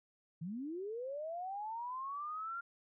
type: linear sweep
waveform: sine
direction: up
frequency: 151.1 to 1400 Hz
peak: -39 dBFS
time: 0.41-2.61 s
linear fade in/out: 10 ms
effects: none